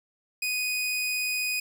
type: tone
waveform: sawtooth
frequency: 2489 Hz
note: D#7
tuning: in tune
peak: -23 dBFS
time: 0.42-1.6 s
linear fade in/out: 5 ms
effects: none